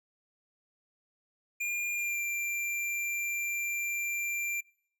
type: tone with pitch glide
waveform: square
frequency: 2409 to 2369 Hz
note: D7 to D7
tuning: +43 to +14 cents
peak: -31 dBFS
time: 1.6-4.61 s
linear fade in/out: 10 ms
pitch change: -29 cents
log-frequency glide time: 1.94-2.21 s
effects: noise-tail reverb RT60 0.6 s tail -24 dB re dry